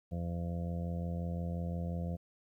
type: harmonic tone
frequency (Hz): 85.7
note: F2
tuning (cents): -32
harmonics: 1 / 2 / 3 / 4 / 5 / 6 / 7 / 8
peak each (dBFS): -37 / -37 / -52 / -54 / -56 / -47 / -53 / -50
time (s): 0.11-2.17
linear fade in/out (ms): 20
effects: 12-bit